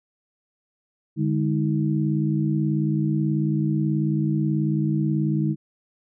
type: tone cluster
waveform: sine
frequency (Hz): 148.3 / 206.7 / 318.9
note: D3 / G#3 / D#4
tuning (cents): +17 / -8 / +43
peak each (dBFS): -22 / -25 / -26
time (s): 1.16-5.56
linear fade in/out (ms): 50
effects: none